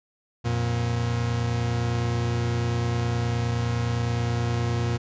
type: tone pair together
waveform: 40% pulse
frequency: 88.8 / 118.53 Hz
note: F2 / A#2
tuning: +29 / +29 cents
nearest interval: perfect fourth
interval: 500 cents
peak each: -29 / -23 dBFS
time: 0.44-4.98 s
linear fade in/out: 20 ms
effects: resampled to 16000 Hz